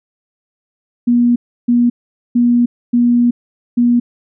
sine tone bursts at uneven times, 240.4 Hz, B3, 46 cents flat, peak -8 dBFS, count 5, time 1.07-1.36 / 1.68-1.9 / 2.35-2.66 / 2.93-3.31 / 3.77-4 s, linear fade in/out 10 ms, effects none

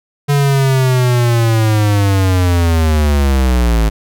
square linear sweep, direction down, 144.2 to 53.1 Hz, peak -10 dBFS, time 0.28-3.9 s, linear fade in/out 20 ms, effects none

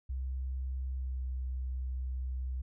sine tone with pitch glide, 65 to 63.96 Hz, C2 to C2, -11 to -39 cents, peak -33 dBFS, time 0.09-2.62 s, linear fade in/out 10 ms, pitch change -28 cents, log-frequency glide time 0.91-1.26 s, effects none

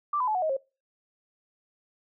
sine tone with pitch steps, 1174.7 / 1005.1 / 859.9 / 735.8 / 629.5 / 538.6 Hz, D6 / B5 / A5 / F#5 / D#5 / C#5, 0 / +30 / -40 / -10 / +20 / -50 cents, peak -24 dBFS, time 0.13-0.568 s, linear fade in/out 5 ms, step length 73 ms, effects noise-tail reverb RT60 0.3 s tail -25 dB re dry

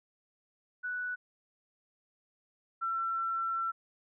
sine tone pair in turn, 1480 / 1347.4 Hz, F#6 / E6, 0 / +38 cents, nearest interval major second, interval 162 cents, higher first, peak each -33 / -30 dBFS, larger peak second, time 0.83-1.16 / 2.81-3.72 s, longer second, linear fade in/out 20 ms, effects none

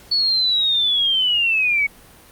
sine linear sweep, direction down, 4445 to 2217 Hz, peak -15 dBFS, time 0.11-1.87 s, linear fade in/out 10 ms, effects pink hiss -46 dBFS RMS until 2.31 s + Opus 48 kbps

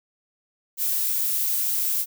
violet noise, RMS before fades -24 dBFS, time 0.77-2.06 s, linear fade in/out 50 ms, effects none

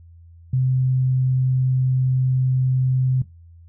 sine tone, 129.3 Hz, C3, 20 cents flat, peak -16 dBFS, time 0.53-3.22 s, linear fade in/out 5 ms, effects noise-tail reverb RT60 0.2 s tail -17 dB re dry + added 84 Hz sine -43 dBFS peak until 3.68 s

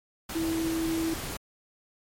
sine tone in noise, 326.3 Hz, E4, 18 cents flat, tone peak -26 dBFS, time 0.35-1.14 s, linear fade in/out 5 ms, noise pink, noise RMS -36 dBFS, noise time 0.29-1.37 s, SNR +7 dB, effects MP3 64 kbps

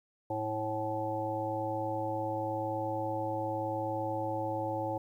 harmonic tone with a mistuned harmonic, 108.9 Hz, A2, 17 cents flat, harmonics 1 / 3 / 5 / 7 / 8, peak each -40 / -38 / -36 / -39 / -37 dBFS, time 0.3-4.98 s, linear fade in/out 5 ms, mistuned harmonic 8, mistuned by -16 cents, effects 11-bit

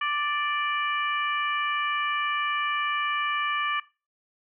harmonic tone, 587.3 Hz, D5, in tune, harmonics 2 / 3 / 4 / 5, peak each -27 / -31 / -33 / -35 dBFS, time 0.01-3.8 s, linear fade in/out 5 ms, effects noise-tail reverb RT60 0.3 s tail -19 dB re dry

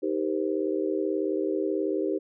sine chord, C minor seventh, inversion first, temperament just, 314 / 392.4 / 470.9 / 523.3 Hz, Eb4 / G4 / Bb4 / C5, +16 / +2 / +18 / 0 cents, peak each -29 / -28 / -34 / -33 dBFS, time 0.02-2.19 s, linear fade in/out 20 ms, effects none

